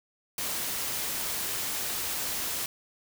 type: noise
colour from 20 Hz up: white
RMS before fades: -32 dBFS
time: 0.38-2.66 s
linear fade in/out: 2 ms
effects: none